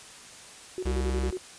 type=tone with tremolo; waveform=sine; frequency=370 Hz; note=F#4; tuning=in tune; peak=-29 dBFS; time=0.78-1.38 s; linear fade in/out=0 ms; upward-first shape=square; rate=11 Hz; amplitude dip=80%
type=tone; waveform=square; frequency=65.7 Hz; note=C2; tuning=8 cents sharp; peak=-27 dBFS; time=0.85-1.31 s; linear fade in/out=10 ms
effects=white hiss -47 dBFS RMS until 1.58 s + resampled to 22050 Hz